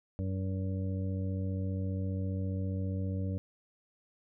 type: harmonic tone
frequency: 94.9 Hz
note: F#2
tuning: 44 cents sharp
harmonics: 1 / 2 / 3 / 5 / 6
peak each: -32 / -38 / -42 / -46 / -48 dBFS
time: 0.19-3.38 s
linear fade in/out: 0 ms
effects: none